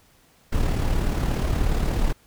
brown noise with amplitude modulation, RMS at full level -20 dBFS, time 0.52-2.13 s, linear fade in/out 10 ms, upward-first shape sine, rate 36.8 Hz, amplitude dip 45%, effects pink hiss -58 dBFS RMS until 2.26 s

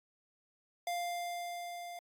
square tone with level ramp, 698.5 Hz, F5, in tune, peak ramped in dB -34 to -44 dBFS, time 0.87-1.99 s, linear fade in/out 2 ms, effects AAC 64 kbps

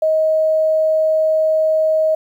sine tone, 630 Hz, D#5, 21 cents sharp, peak -12 dBFS, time 0.02-2.15 s, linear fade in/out 5 ms, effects 8-bit

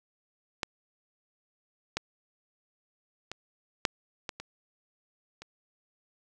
clicks, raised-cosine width 0.2 ms, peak -12 / -12 / -20 / -6 / -17 / -22 / -27 dBFS, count 7, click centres 0.632 / 1.97 / 3.316 / 3.852 / 4.292 / 4.4 / 5.42 s, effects none

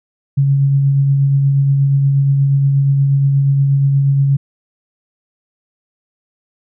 sine tone with tremolo, 138.59 Hz, C#3, in tune, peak -8 dBFS, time 0.37-4.37 s, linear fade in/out 10 ms, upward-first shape triangle, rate 8.4 Hz, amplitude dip 30%, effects none

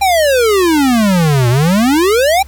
square exponential two-way sweep, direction down then up, 810 to 116.54 to 810 Hz, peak -9 dBFS, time 0.01-2.43 s, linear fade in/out 10 ms, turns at 1.49 s, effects added 69 Hz sine -32 dBFS peak until 2.47 s + pink hiss -44 dBFS RMS until 2.47 s

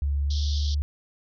sine tone with pitch glide, 71 to 72.95 Hz, C#2 to D2, +42 to -11 cents, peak -22 dBFS, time 0.02-0.82 s, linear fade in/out 0 ms, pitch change +47 cents, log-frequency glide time 0.26-0.33 s
pink band-pass noise, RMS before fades -37 dBFS, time 0.3-0.75 s, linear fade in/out 10 ms, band 3200 to 5800 Hz, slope 96 dB/octave
effects none

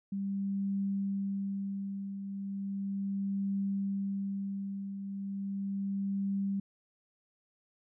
sine tone with tremolo, 197.1 Hz, G3, 10 cents sharp, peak -29 dBFS, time 0.12-6.6 s, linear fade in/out 5 ms, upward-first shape triangle, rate 0.36 Hz, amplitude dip 60%, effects none

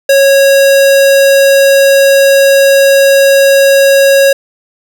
square tone, 550 Hz, C#5, 14 cents flat, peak -4 dBFS, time 0.09-4.33 s, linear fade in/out 5 ms, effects none

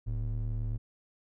triangle ring-modulated tone, 74.7 Hz, D2, 30 cents sharp, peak -25 dBFS, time 0.06-0.78 s, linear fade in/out 20 ms, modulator 35.3 Hz, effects none

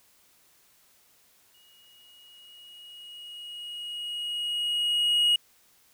triangle tone with exponential growth, 2889 Hz, F#7, 42 cents flat, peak -17 dBFS, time 1.54-5.36 s, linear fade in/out 5 ms, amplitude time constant 830 ms, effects white hiss -62 dBFS RMS until 5.93 s

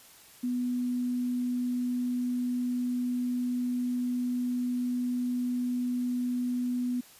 sine tone, 246.9 Hz, B3, in tune, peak -27 dBFS, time 0.43-7.01 s, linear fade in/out 10 ms, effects white hiss -54 dBFS RMS until 7.19 s + resampled to 32000 Hz

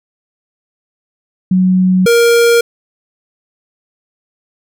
sine / square tone pair in turn, 185 / 469 Hz, F#3 / A#4, 0 / +11 cents, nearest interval octave + major third, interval 1611 cents, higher second, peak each -7 dBFS, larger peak neither, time 1.51-2.06 / 2.06-2.61 s, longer neither, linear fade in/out 5 ms, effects none

